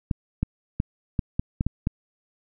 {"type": "clicks", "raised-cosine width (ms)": 5, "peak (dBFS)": -10, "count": 8, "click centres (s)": [0.112, 0.43, 0.801, 1.192, 1.395, 1.609, 1.666, 1.871], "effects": []}